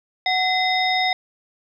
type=harmonic tone with a mistuned harmonic; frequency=740 Hz; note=F#5; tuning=in tune; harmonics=1 / 3 / 5 / 7; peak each=-21 / -22 / -24 / -30 dBFS; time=0.26-1.13 s; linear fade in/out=2 ms; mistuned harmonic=3; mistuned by=-140 cents; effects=9-bit